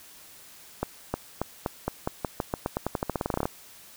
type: accelerating click train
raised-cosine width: 1 ms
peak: -12 dBFS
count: 24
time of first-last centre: 0.83-3.455 s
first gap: 310 ms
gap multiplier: 0.89
effects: white hiss -50 dBFS RMS until 3.96 s